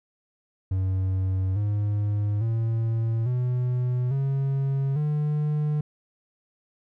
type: tone with pitch steps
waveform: triangle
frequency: 94.4 / 103.54 / 113.57 / 124.56 / 136.62 / 149.85 Hz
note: F#2 / G#2 / A#2 / B2 / C#3 / D3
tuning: +35 / -5 / -45 / +15 / -25 / +35 cents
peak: -20 dBFS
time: 0.71-5.81 s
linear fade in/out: 5 ms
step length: 850 ms
effects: none